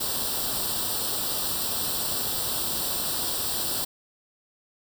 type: noise with comb filter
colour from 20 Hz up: white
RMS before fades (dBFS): -28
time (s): 0-3.85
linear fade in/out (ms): 10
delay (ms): 0.23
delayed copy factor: +0.8
effects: none